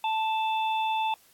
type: harmonic tone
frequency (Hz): 880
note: A5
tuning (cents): 0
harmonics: 1 / 3 / 4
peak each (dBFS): -25 / -35 / -37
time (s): 0.04-1.14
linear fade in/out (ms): 2
effects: white hiss -60 dBFS RMS until 1.33 s + AAC 64 kbps